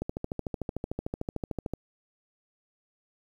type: click train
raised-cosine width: 2 ms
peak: -18 dBFS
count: 24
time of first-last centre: 0.02-1.736 s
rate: 13.4 Hz
effects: 9-bit